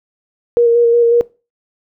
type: tone with vibrato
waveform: sine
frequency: 470.6 Hz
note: A#4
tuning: 16 cents sharp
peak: -7 dBFS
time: 0.57-1.21 s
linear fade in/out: 0 ms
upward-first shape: square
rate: 5.5 Hz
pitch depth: 15 cents each way
effects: noise-tail reverb RT60 0.3 s tail -21 dB re dry